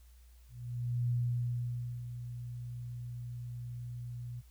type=tone with ADSR envelope; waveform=sine; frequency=121.1 Hz; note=B2; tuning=34 cents flat; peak=-28 dBFS; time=0.48-4.42 s; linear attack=620 ms; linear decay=920 ms; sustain=-11 dB; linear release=31 ms; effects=added 60 Hz sine -55 dBFS peak until 4.5 s + white hiss -69 dBFS RMS until 4.5 s